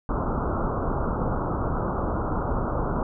pink low-pass noise, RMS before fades -26 dBFS, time 0.09-3.03 s, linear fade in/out 2 ms, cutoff 1400 Hz, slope 96 dB/octave, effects none

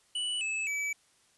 square tone with pitch steps, 2960 / 2607 / 2296 Hz, F#7 / E7 / D7, 0 / -20 / -40 cents, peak -31 dBFS, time 0.15-0.93 s, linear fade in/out 5 ms, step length 260 ms, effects white hiss -66 dBFS RMS until 1.37 s + resampled to 24000 Hz

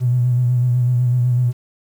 triangle tone with vibrato, 123.47 Hz, B2, in tune, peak -9 dBFS, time 0-1.53 s, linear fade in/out 50 ms, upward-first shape sine, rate 8 Hz, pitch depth 39 cents each way, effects tanh soft clip ceiling -11 dBFS + 8-bit

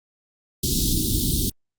pink band-stop noise, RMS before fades -22 dBFS, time 0.63-1.5 s, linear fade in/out 5 ms, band 360 to 3500 Hz, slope 48 dB/octave, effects Opus 48 kbps

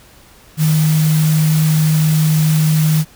sine tone in noise, 155.56 Hz, D#3, in tune, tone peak -10 dBFS, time 0.57-3.05 s, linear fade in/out 50 ms, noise white, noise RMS -25 dBFS, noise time 0.57-3.05 s, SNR +12 dB, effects pink hiss -45 dBFS RMS until 3.15 s

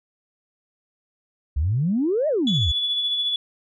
sine exponential two-way sweep, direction up then down, 65.1 to 645 to 65.1 Hz, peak -18 dBFS, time 1.56-2.72 s, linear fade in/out 10 ms, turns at 2.28 s
sine tone with tremolo, 3426 Hz, A7, 47 cents flat, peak -19 dBFS, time 2.47-3.36 s, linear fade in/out 2 ms, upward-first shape sine, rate 14 Hz, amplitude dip 35%
effects tanh soft clip ceiling -12 dBFS

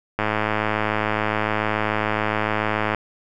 click train, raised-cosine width 0.5 ms, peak -6 dBFS, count 296, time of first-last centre 0.19-2.947 s, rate 107 Hz, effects none

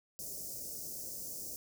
white band-stop noise, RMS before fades -43 dBFS, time 0.19-1.56 s, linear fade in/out 0 ms, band 640 to 5100 Hz, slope 48 dB/octave, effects none

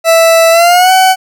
40% pulse tone with pitch glide, 659.3 to 753 Hz, E5 to F#5, 0 to +30 cents, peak -3 dBFS, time 0.04-1.16 s, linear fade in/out 50 ms, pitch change +230 cents, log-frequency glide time 0.51-0.92 s, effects none

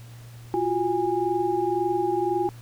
sine tone cluster, 345.2 / 367.1 / 820 Hz, F4 / F#4 / G#5, -20 / -14 / -22 cents, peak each -26 dBFS, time 0.54-2.49 s, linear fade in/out 0 ms, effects added 118 Hz sine -41 dBFS peak until 2.61 s + pink hiss -52 dBFS RMS until 2.61 s

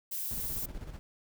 violet noise, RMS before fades -36 dBFS, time 0.11-0.66 s, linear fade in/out 10 ms
brown noise with tremolo, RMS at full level -41 dBFS, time 0.31-0.99 s, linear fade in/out 0 ms, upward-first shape square, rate 16 Hz, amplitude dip 50%
effects none

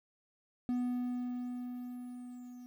triangle tone with level ramp, 246.9 Hz, B3, in tune, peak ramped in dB -28 to -45 dBFS, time 0.69-2.66 s, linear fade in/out 0 ms, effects 11-bit

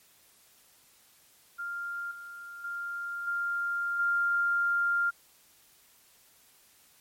sine tone with level steps, 1396.9 Hz, F6, in tune, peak -33 / -41 / -33 / -28 / -24 dBFS, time 1.58-5.11 s, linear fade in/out 20 ms, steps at 2.11 / 2.64 / 3.27 / 3.99 s, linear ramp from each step 5 ms, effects white hiss -61 dBFS RMS until 7 s + MP3 64 kbps

